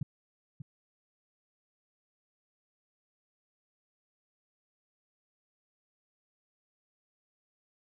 sine tone with echo, 140.6 Hz, C#3, 25 cents sharp, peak -28 dBFS, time 0.01-0.03 s, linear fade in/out 5 ms, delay 590 ms, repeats 1, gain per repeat -10 dB, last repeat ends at 0.62 s, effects none

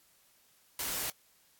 white noise, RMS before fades -35 dBFS, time 0.79-1.1 s, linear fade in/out 2 ms, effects white hiss -66 dBFS RMS until 1.59 s + AAC 64 kbps

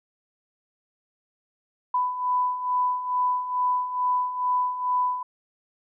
sine beating tone pair, 995 / 997.3 Hz, B5 / B5, +13 / +17 cents, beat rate 2.3 Hz, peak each -29 / -23 dBFS, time 1.94-5.23 s, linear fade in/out 5 ms, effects none

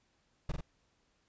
brown noise with echo, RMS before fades -33 dBFS, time 0.49-0.52 s, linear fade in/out 5 ms, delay 45 ms, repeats 2, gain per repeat -3 dB, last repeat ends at 0.61 s, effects pink hiss -74 dBFS RMS until 1.28 s + resampled to 16000 Hz

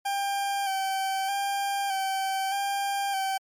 40% pulse tone with vibrato, 784 Hz, G5, in tune, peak -25 dBFS, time 0.05-3.38 s, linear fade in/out 10 ms, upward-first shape square, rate 0.81 Hz, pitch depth 27 cents each way, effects MP3 64 kbps

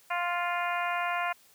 harmonic tone, 350 Hz, F4, 4 cents sharp, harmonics 2 / 3 / 4 / 5 / 6 / 7 / 8, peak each -32 / -33 / -35 / -38 / -38 / -38 / -44 dBFS, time 0.1-1.33 s, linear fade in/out 10 ms, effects white hiss -60 dBFS RMS until 1.54 s + high-pass 80 Hz 12 dB/octave

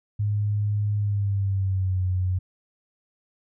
sine tone with pitch glide, 103.83 to 91.97 Hz, G#2 to F#2, 0 to -10 cents, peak -21 dBFS, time 0.19-2.39 s, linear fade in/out 10 ms, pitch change -210 cents, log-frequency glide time 0.96-2.04 s, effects none

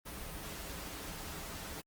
pink noise with comb filter, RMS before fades -44 dBFS, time 0.05-1.82 s, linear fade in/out 20 ms, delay 8.3 ms, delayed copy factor -0.55, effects Opus 32 kbps

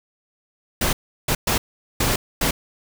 pink noise bursts at uneven times, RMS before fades -20 dBFS, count 5, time 0.81-0.93 / 1.28-1.35 / 1.47-1.58 / 2-2.16 / 2.41-2.51 s, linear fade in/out 5 ms, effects none

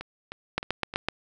two click trains, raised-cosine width 0.3 ms, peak -9 / -20 dBFS, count 5 / 4, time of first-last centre 0.58-1.086 / 0.01-0.939 s, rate 7.91 / 3.23 Hz, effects none

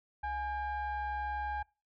sine tone with frequency modulation, 835 Hz, G#5, 9 cents sharp, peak -32 dBFS, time 0.23-1.63 s, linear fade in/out 10 ms, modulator 769 Hz, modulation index 0.78, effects noise-tail reverb RT60 0.3 s tail -25 dB re dry + tanh soft clip ceiling -30 dBFS

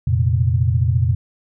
sine chord, F suspended fourth, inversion none, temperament just, 87.31 / 116.41 / 130.96 Hz, F2 / Bb2 / C3, 0 / -2 / +2 cents, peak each -18 / -17 / -20 dBFS, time 0.07-1.15 s, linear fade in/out 5 ms, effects none

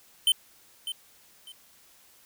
square tone with echo, 3079 Hz, G7, 32 cents flat, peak -19 dBFS, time 0.27-0.32 s, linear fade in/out 2 ms, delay 600 ms, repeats 2, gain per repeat -12 dB, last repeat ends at 1.52 s, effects white hiss -58 dBFS RMS until 2.25 s

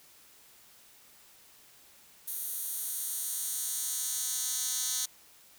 10% pulse tone with high-pass filter sweep, 253.4 Hz, B3, 45 cents sharp, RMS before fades -34 dBFS, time 2.27-5.06 s, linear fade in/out 10 ms, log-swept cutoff 12000 to 5800 Hz, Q 1.3, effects white hiss -58 dBFS RMS until 5.58 s

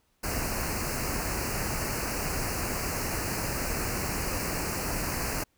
pink band-stop noise, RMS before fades -31 dBFS, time 0.23-5.44 s, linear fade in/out 10 ms, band 2800 to 4300 Hz, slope 96 dB/octave, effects pink hiss -71 dBFS RMS until 5.57 s

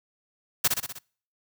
white noise with echo, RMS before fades -20 dBFS, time 0.64-0.68 s, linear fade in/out 10 ms, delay 62 ms, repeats 5, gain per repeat -4 dB, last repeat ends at 0.99 s, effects noise-tail reverb RT60 0.5 s tail -26 dB re dry

